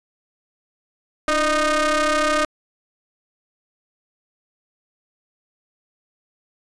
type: ring-modulated tone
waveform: sawtooth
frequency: 311.6 Hz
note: D#4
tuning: 3 cents sharp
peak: -10 dBFS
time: 1.28-2.45 s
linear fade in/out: 2 ms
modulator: 918 Hz
effects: resampled to 22050 Hz